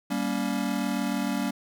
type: chord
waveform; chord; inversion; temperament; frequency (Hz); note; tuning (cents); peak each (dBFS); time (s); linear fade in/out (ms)
square; G diminished; none; just; 196 / 235.2 / 282.2; G3 / Bb3 / Db4; 0 / +16 / +31; -31; 0.1-1.51; 10
effects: none